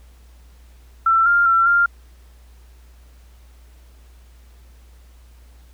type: tone with pitch steps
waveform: sine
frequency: 1340 / 1398 / 1352 / 1396 Hz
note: E6 / F6 / E6 / F6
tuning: +28 / +1 / +43 / -1 cents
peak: -12 dBFS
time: 1.06-1.86 s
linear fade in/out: 5 ms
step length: 200 ms
effects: added 60 Hz sine -44 dBFS peak until 5.73 s + pink hiss -57 dBFS RMS until 5.73 s